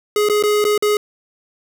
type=tone with dropouts; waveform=square; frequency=418.5 Hz; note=G#4; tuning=13 cents sharp; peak=-14 dBFS; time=0.16-0.97 s; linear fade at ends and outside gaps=2 ms; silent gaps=0.288-0.297 / 0.426-0.436 / 0.642-0.65 / 0.778-0.824 s; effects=none